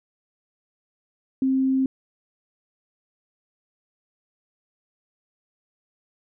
sine tone, 264.5 Hz, C4, 19 cents sharp, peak -18 dBFS, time 1.42-1.86 s, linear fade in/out 2 ms, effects none

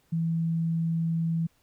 sine tone, 164.81 Hz, E3, in tune, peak -24 dBFS, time 0.12-1.47 s, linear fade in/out 10 ms, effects pink hiss -67 dBFS RMS until 1.62 s

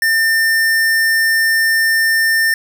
square tone, 1800 Hz, A6, 39 cents sharp, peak -12 dBFS, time 0.02-2.54 s, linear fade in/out 2 ms, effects none

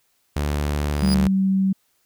sawtooth tone with pitch glide, 73.42 to 72.91 Hz, D2 to D2, 0 to -12 cents, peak -17 dBFS, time 0.36-1.28 s, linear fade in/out 5 ms, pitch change -12 cents, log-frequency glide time 0.94-1.01 s
35% pulse tone with exponential growth, 4912 Hz, D#8, 23 cents flat, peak -21 dBFS, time 0.9-1.14 s, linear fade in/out 0 ms, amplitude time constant 52 ms
sine tone, 191.9 Hz, G3, 37 cents flat, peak -16 dBFS, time 1.02-1.73 s, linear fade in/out 10 ms
effects white hiss -66 dBFS RMS until 2.05 s

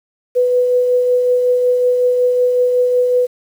sine tone with tremolo, 496.2 Hz, B4, 8 cents sharp, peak -9 dBFS, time 0.35-3.27 s, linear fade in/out 20 ms, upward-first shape triangle, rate 5.4 Hz, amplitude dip 35%, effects 7-bit

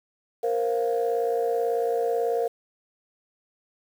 sine chord, Bb suspended second, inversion none, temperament just, 466.2 / 524.4 / 699.2 Hz, Bb4 / C5 / F5, 0 / +4 / +2 cents, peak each -23 / -29 / -28 dBFS, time 0.43-2.48 s, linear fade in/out 10 ms, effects tanh soft clip ceiling -15 dBFS + 8-bit

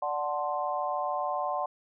sine chord, D dominant seventh, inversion none, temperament equal, 587.3 / 740 / 880 / 1046.5 Hz, D5 / F#5 / A5 / C6, 0 / 0 / 0 / 0 cents, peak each -34 / -32 / -36 / -33 dBFS, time 0.02-1.66 s, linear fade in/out 5 ms, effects none

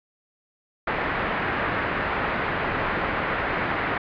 white low-pass noise, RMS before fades -26 dBFS, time 0.87-3.98 s, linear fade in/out 5 ms, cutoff 2000 Hz, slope 24 dB/octave, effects resampled to 11025 Hz

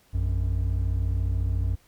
triangle tone pair together, 58.02 / 92.1 Hz, A#1 / F#2, -7 / -7 cents, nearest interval minor sixth, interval 800 cents, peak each -23 dBFS, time 0.13-1.76 s, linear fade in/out 20 ms, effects tanh soft clip ceiling -13 dBFS + pink hiss -61 dBFS RMS until 1.87 s

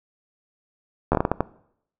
slowing click train, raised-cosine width 1 ms, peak -5 dBFS, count 8, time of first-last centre 1.12-1.406 s, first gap 12 ms, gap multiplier 1.4, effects noise-tail reverb RT60 0.7 s tail -20 dB re dry

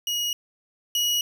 30% pulse tone pair in turn, 2894 / 2908 Hz, F#7 / F#7, -39 / -31 cents, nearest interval unison, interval 8 cents, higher second, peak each -21 / -18 dBFS, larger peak second, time 0.07-0.33 / 0.95-1.21 s, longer neither, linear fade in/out 2 ms, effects none

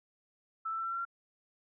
sine tone with pitch steps, 1318.5 / 1329.2 / 1340 / 1350.9 / 1361.8 / 1372.9 Hz, E6 / E6 / E6 / E6 / F6 / F6, 0 / +14 / +28 / +42 / -44 / -30 cents, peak -33 dBFS, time 0.65-1.052 s, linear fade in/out 10 ms, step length 67 ms, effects none

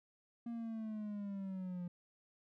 triangle linear sweep, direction down, 236 to 174.61 Hz, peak -38 dBFS, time 0.46-1.88 s, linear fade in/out 5 ms, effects none

